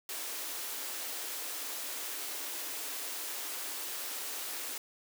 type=high-pass noise; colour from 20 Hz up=white; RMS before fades=-39 dBFS; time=0.09-4.78 s; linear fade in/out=2 ms; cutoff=260 Hz; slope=96 dB/octave; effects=none